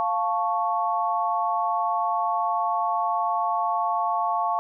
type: chord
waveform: sine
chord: F augmented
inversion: none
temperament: equal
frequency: 698.5 / 880 / 1108.7 Hz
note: F5 / A5 / C#6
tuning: 0 / 0 / 0 cents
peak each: -26 dBFS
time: 0-4.59 s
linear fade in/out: 0 ms
effects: none